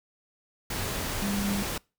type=tone in noise; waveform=sine; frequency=200.6 Hz; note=G3; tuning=40 cents sharp; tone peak=-28 dBFS; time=1.22-1.63 s; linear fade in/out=5 ms; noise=pink; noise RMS=-32 dBFS; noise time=0.7-1.78 s; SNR=+1 dB; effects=noise-tail reverb RT60 0.3 s tail -26 dB re dry